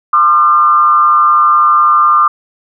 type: tone with frequency modulation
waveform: sine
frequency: 1204 Hz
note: D6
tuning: 43 cents sharp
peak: -5 dBFS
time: 0.13-2.28 s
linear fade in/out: 5 ms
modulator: 148 Hz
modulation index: 0.64
effects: none